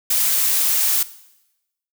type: noise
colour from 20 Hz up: blue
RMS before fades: -18 dBFS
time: 0.1-1.03 s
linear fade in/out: 5 ms
effects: noise-tail reverb RT60 0.9 s tail -17 dB re dry